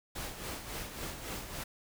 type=noise with tremolo; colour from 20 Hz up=pink; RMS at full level=-39 dBFS; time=0.15-1.64 s; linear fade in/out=10 ms; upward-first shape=sine; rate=3.6 Hz; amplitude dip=55%; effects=none